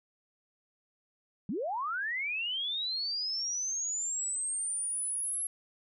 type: linear sweep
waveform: sine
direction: up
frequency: 164.81 to 11175 Hz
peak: -31 dBFS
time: 1.49-5.47 s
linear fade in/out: 2 ms
effects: none